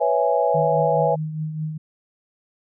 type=chord; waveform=sine; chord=C# minor seventh; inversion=third; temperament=equal; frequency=493.9 / 554.4 / 659.3 / 830.6 Hz; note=B4 / C#5 / E5 / G#5; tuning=0 / 0 / 0 / 0 cents; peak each=-22 dBFS; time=0-1.16 s; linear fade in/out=20 ms
type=tone with tremolo; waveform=sine; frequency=155.56 Hz; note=D#3; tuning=in tune; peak=-22 dBFS; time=0.54-1.78 s; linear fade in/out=10 ms; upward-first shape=triangle; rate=4.8 Hz; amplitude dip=55%
effects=none